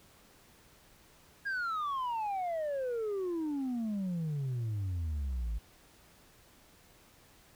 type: exponential sweep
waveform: sine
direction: down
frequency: 1647 to 51.91 Hz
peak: -29 dBFS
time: 1.45-5.59 s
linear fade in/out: 20 ms
effects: tanh soft clip ceiling -31 dBFS + pink hiss -61 dBFS RMS until 7.55 s